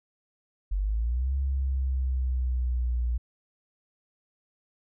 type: linear two-way sweep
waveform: sine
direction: up then down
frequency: 45.54 to 68.2 to 59.3 Hz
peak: -24 dBFS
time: 0.71-3.18 s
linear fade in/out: 10 ms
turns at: 1.35 s
effects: none